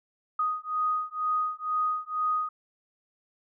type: beating tone pair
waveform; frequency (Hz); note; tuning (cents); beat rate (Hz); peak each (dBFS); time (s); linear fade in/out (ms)
sine; 1244.5 / 1246.6; D#6 / D#6; 0 / +3; 2.1; -29; 0.39-2.49; 5
effects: none